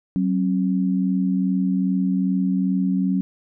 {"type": "tone pair together", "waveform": "sine", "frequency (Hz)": [187.6, 270.1], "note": ["F#3", "C#4"], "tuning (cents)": [24, -45], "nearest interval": "tritone", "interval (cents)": 631, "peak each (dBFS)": [-19, -23], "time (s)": [0.16, 3.21], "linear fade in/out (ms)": 0, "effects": []}